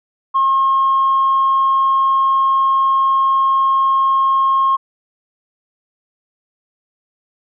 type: tone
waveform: sine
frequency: 1076 Hz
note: C6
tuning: 48 cents sharp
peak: -10 dBFS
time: 0.34-4.77 s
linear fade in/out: 20 ms
effects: tanh soft clip ceiling -7 dBFS